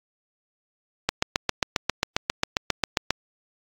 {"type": "click train", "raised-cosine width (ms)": 0.2, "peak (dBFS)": -3, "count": 16, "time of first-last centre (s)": [1.09, 3.106], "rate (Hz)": 7.44, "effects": ["AAC 64 kbps"]}